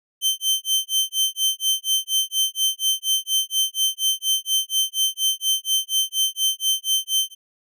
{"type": "tone with tremolo", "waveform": "sawtooth", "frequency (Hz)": 3100, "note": "G7", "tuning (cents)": -20, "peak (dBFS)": -13, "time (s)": [0.21, 7.35], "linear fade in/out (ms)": 50, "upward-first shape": "sine", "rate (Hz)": 4.2, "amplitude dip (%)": 100, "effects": []}